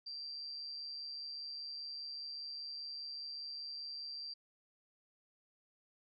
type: tone with amplitude modulation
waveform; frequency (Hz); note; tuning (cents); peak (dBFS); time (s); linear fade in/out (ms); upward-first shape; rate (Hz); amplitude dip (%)
sine; 4711; D8; +5; -40; 0.06-4.34; 10; sine; 145; 50
effects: none